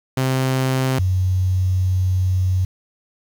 sawtooth / sine tone pair in turn, 131 / 92.65 Hz, C3 / F#2, +2 / +3 cents, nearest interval tritone, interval 599 cents, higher first, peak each -13 / -15 dBFS, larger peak first, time 0.17-0.99 / 0.99-2.65 s, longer second, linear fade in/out 5 ms, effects 7-bit

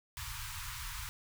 pink band-stop noise, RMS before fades -42 dBFS, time 0.17-1.09 s, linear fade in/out 0 ms, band 130 to 910 Hz, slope 96 dB/octave, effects none

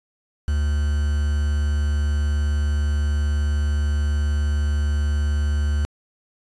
triangle tone with quantisation, 73.42 Hz, D2, in tune, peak -16 dBFS, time 0.48-5.85 s, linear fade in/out 0 ms, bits 6, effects resampled to 22050 Hz

